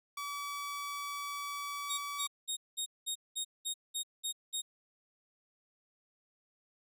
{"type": "tone", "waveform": "sawtooth", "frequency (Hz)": 1145, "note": "D6", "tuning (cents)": -44, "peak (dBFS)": -34, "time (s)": [0.17, 2.27], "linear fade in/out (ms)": 5}
{"type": "tone bursts", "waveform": "20% pulse", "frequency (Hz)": 3729, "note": "A#7", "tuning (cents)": 0, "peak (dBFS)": -28, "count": 10, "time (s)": [1.89, 4.62], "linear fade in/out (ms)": 20, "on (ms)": 93, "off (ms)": 200}
{"effects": []}